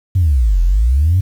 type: exponential two-way sweep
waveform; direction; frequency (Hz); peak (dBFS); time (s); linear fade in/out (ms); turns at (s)
sine; down then up; 98.6 to 41.2 to 98.6; -8; 0.15-1.21; 10; 0.62
effects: tanh soft clip ceiling -5 dBFS + 7-bit